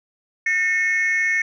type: tone pair together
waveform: sine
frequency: 1815.6 / 2183 Hz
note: A#6 / C#7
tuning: -46 / -27 cents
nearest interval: minor third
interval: 319 cents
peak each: -18 dBFS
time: 0.46-1.42 s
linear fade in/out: 5 ms
effects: tanh soft clip ceiling -14 dBFS